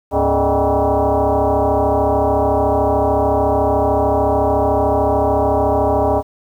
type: tone with frequency modulation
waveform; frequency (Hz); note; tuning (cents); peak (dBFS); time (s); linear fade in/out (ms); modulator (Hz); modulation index
sine; 103.83; G#2; 0; -12; 0.11-6.23; 50; 174; 4.8
effects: 8-bit